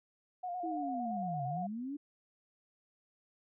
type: tone with vibrato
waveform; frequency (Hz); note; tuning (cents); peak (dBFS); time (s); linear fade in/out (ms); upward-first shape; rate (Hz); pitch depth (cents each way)
sine; 715; F5; +41; -36; 0.43-1.67; 10; square; 8.8; 36
type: linear two-way sweep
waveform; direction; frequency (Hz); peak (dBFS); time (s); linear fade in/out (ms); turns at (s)
sine; down then up; 336.1 to 130.81 to 296.6; -37; 0.63-1.97; 10; 1.46
effects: none